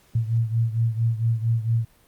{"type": "beating tone pair", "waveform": "sine", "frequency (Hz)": [113.4, 117.8], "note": ["A#2", "A#2"], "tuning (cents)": [-47, 19], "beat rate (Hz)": 4.4, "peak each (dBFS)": [-21, -25], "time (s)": [0.15, 1.85], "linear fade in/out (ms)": 5, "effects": ["pink hiss -58 dBFS RMS until 2.07 s", "Opus 48 kbps"]}